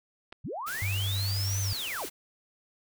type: clicks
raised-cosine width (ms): 0.3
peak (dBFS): -36 / -26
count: 2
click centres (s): 0.323 / 0.326
type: linear two-way sweep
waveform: sine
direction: up then down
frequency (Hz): 69.3 to 6230 to 211.7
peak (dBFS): -33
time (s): 0.44-2.06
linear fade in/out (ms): 10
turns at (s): 1.61
type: noise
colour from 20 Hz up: white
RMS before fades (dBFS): -39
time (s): 0.66-2.1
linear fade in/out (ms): 20
type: tone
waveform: sine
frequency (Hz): 98.4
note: G2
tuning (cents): +7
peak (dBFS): -28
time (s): 0.82-1.73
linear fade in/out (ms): 0
effects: none